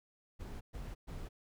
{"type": "noise bursts", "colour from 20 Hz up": "brown", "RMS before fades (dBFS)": -44, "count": 3, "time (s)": [0.39, 1.29], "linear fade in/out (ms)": 20, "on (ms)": 220, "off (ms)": 120, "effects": []}